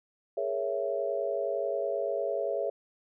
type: chord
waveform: sine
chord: A# half-diminished seventh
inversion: third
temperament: equal with one note detuned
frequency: 415.3 / 466.2 / 554.4 / 663.8 Hz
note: G#4 / A#4 / C#5 / E5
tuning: 0 / 0 / 0 / +12 cents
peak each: -34 / -37 / -32 / -33 dBFS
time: 0.37-2.7 s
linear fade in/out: 5 ms
effects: none